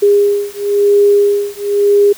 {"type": "beating tone pair", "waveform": "sine", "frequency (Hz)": [406.5, 407.48], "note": ["G#4", "G#4"], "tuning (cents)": [-37, -33], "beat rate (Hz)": 0.98, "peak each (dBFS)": -11, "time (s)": [0.02, 2.13], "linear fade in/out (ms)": 10, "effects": ["white hiss -35 dBFS RMS until 2.17 s"]}